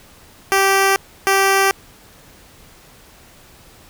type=tone pair in turn; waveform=10% pulse; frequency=389.7 / 389.7 Hz; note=G4 / G4; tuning=-10 / -10 cents; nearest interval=unison; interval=0 cents; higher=neither; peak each=-4 dBFS; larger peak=neither; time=0.52-0.96 / 1.27-1.71 s; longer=neither; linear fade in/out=0 ms; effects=pink hiss -46 dBFS RMS until 3.89 s